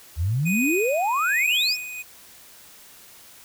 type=exponential sweep; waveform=sine; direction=up; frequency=73.42 to 5580 Hz; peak=-20 dBFS; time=0.16-1.77 s; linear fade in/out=50 ms
type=tone with tremolo; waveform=square; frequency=2489 Hz; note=D#7; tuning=in tune; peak=-23 dBFS; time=0.45-2.03 s; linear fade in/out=20 ms; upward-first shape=sine; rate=1.2 Hz; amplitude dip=70%
effects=white hiss -48 dBFS RMS until 3.44 s